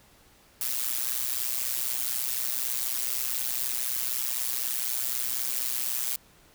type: noise with amplitude modulation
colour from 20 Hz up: blue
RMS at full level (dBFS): -26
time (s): 0.61-6.16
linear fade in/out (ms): 2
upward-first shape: sine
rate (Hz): 124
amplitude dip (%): 85
effects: pink hiss -58 dBFS RMS until 6.54 s